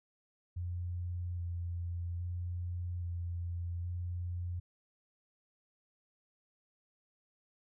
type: tone with vibrato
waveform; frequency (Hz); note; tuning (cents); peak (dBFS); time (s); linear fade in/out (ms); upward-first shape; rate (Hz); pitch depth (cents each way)
sine; 87.31; F2; 0; -35; 0.56-4.6; 10; square; 0.61; 16
effects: none